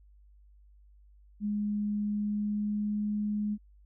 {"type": "tone with pitch glide", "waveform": "sine", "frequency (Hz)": [207.7, 209], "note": ["G#3", "G#3"], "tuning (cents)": [0, 11], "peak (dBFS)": -28, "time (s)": [1.4, 3.58], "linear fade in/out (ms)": 50, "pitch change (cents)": 11, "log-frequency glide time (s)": [2.05, 3.02], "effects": ["added 50 Hz sine -55 dBFS peak until 3.85 s"]}